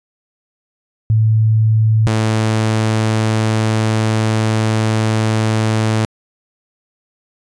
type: tone pair in turn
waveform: sine / sawtooth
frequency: 110 / 110 Hz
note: A2 / A2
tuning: 0 / 0 cents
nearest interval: unison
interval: 0 cents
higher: neither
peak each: -9 dBFS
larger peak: neither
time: 1.1-2.07 / 2.07-6.05 s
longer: second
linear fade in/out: 0 ms
effects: resampled to 22050 Hz